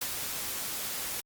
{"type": "noise with ADSR envelope", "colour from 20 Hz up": "white", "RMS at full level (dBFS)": -32, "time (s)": [0.01, 1.21], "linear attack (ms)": 8, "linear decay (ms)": 62, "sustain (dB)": -3, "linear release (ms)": 12, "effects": ["Opus 48 kbps"]}